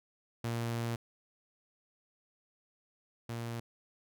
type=tone pair in turn; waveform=sawtooth; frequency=116.8 / 116.8 Hz; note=A#2 / A#2; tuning=+4 / +4 cents; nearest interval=unison; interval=0 cents; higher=neither; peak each=-29 / -33 dBFS; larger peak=first; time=0.44-0.96 / 3.29-3.6 s; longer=first; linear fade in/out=5 ms; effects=none